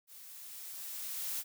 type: noise with level ramp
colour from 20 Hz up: blue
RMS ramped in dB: -53 to -36 dBFS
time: 0.07-1.44 s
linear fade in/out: 50 ms
effects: none